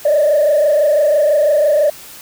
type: tone with frequency modulation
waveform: sine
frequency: 596 Hz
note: D5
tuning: 25 cents sharp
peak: -8 dBFS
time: 0.05-1.9 s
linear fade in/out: 5 ms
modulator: 26 Hz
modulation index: 1.1
effects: tanh soft clip ceiling -6 dBFS + white hiss -36 dBFS RMS until 2.21 s